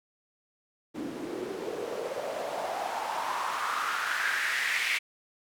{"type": "noise with band-pass filter sweep", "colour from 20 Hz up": "white", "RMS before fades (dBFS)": -32, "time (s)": [0.94, 4.99], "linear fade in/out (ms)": 20, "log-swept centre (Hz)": [280, 2300], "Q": 4.4, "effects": []}